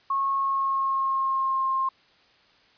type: tone with pitch glide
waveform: sine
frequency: 1092 to 1062.8 Hz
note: C#6 to C6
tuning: -26 to +27 cents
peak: -22 dBFS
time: 0.1-1.89 s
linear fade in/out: 5 ms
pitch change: -47 cents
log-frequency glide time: 0.35-1.66 s
effects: white hiss -59 dBFS RMS until 2.77 s + resampled to 11025 Hz